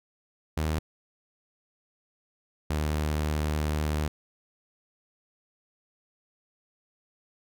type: tone pair in turn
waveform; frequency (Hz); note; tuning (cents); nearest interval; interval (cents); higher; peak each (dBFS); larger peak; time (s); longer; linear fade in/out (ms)
sawtooth; 77.78 / 75.92; D#2 / D#2; 0 / -42; unison; 42; first; -22; neither; 0.57-0.79 / 2.7-4.08; second; 5
effects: none